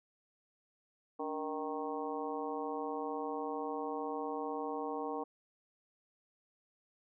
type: harmonic tone with a mistuned harmonic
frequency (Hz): 155.56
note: D#3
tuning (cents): 0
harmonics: 2 / 3 / 4 / 5 / 6 / 7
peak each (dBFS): -42 / -40 / -47 / -42 / -45 / -45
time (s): 1.19-5.24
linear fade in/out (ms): 10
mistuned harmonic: 2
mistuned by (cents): -120
effects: none